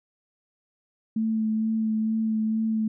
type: tone with vibrato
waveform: sine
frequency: 220 Hz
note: A3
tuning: in tune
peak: -22 dBFS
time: 1.16-2.88 s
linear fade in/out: 5 ms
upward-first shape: sine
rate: 2.2 Hz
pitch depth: 16 cents each way
effects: none